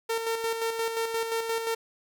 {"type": "tone with tremolo", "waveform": "sawtooth", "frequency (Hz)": 454.6, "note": "A#4", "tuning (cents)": -43, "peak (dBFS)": -22, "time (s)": [0.09, 1.75], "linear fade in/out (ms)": 10, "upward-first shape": "square", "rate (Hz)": 5.7, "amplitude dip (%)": 45, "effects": []}